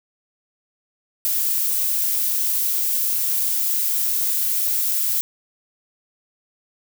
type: noise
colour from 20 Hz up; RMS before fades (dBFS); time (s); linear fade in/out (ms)
violet; -21; 1.25-5.21; 0
effects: none